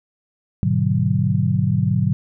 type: chord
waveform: sine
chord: G# half-diminished seventh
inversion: none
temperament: just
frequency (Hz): 103.83 / 124.59 / 149.51 / 186.89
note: G#2 / B2 / D3 / F#3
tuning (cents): 0 / +16 / +31 / +18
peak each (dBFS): -21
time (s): 0.63-2.13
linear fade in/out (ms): 0
effects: none